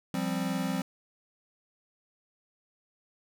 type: chord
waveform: square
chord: F suspended second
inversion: none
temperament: equal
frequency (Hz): 174.61 / 196 / 261.6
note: F3 / G3 / C4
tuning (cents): 0 / 0 / 0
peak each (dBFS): -34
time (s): 0.14-0.82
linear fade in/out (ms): 2
effects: none